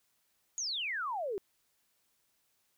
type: exponential sweep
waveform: sine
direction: down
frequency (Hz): 6860 to 370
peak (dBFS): -33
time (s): 0.58-1.38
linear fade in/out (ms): 0
effects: white hiss -75 dBFS RMS until 2.77 s